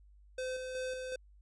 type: tone with tremolo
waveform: square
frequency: 513 Hz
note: C5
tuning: 34 cents flat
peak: -36 dBFS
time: 0.38-1.16 s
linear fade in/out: 5 ms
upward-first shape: square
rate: 2.7 Hz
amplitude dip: 35%
effects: added 50 Hz sine -57 dBFS peak until 1.41 s + resampled to 22050 Hz